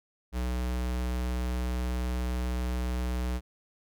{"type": "tone", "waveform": "square", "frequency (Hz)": 61.74, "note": "B1", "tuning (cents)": 0, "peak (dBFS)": -29, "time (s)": [0.32, 3.41], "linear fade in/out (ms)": 50, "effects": []}